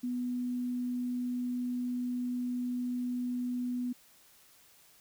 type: tone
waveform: sine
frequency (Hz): 246.9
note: B3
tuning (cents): 0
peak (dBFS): -31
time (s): 0.03-3.93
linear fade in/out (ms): 10
effects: white hiss -61 dBFS RMS until 5 s